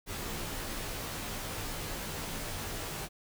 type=noise with comb filter; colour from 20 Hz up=pink; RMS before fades=-38 dBFS; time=0.06-3.09 s; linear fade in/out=50 ms; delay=16 ms; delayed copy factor=-0.8; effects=none